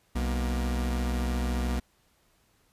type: tone pair together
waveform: 45% pulse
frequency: 62.8 / 237.1 Hz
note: B1 / A#3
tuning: +30 / +30 cents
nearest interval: octave + major seventh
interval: 2300 cents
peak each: -27 / -34 dBFS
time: 0.15-1.8 s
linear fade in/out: 10 ms
effects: pink hiss -67 dBFS RMS until 2.72 s + resampled to 32000 Hz